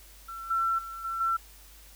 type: tone with level steps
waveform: sine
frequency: 1347 Hz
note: E6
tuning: 37 cents sharp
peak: -37 / -24 / -37 / -30 / -24 dBFS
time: 0.28-1.37 s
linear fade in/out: 10 ms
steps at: 0.5 / 0.78 / 1.04 / 1.2 s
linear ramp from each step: 10 ms
effects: added 50 Hz sine -52 dBFS peak until 1.95 s + white hiss -54 dBFS RMS until 1.95 s